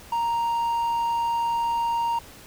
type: tone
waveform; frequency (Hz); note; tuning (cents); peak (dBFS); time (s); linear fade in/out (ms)
triangle; 932.3; A#5; 0; -20; 0.12-2.19; 5
effects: pink hiss -46 dBFS RMS until 2.46 s